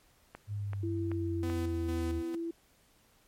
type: click train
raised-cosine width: 0.5 ms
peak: -28 dBFS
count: 4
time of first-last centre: 0.35-1.499 s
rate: 2.61 Hz
type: linear sweep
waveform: sine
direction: down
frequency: 104 to 77.78 Hz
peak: -33 dBFS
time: 0.47-2.23 s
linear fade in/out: 50 ms
type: tone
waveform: sine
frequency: 334.2 Hz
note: E4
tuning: 24 cents sharp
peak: -33 dBFS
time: 0.83-2.51 s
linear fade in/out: 5 ms
type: tone with tremolo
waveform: sawtooth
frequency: 251.9 Hz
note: B3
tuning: 34 cents sharp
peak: -35 dBFS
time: 1.43-2.35 s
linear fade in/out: 2 ms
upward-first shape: square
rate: 2.2 Hz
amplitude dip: 55%
effects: pink hiss -66 dBFS RMS until 3.27 s + MP3 64 kbps